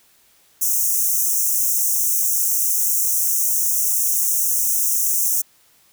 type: high-pass noise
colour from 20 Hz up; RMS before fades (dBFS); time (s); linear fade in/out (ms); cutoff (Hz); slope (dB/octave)
white; -19; 0.61-5.42; 10; 5700; 96
effects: white hiss -56 dBFS RMS until 5.92 s